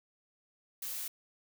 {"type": "noise", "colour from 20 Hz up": "blue", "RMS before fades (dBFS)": -39, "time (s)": [0.82, 1.08], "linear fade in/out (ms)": 5, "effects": []}